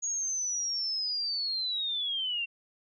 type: linear sweep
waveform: sine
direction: down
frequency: 6700 to 2713 Hz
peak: -29 dBFS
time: 0.02-2.46 s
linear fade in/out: 20 ms
effects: none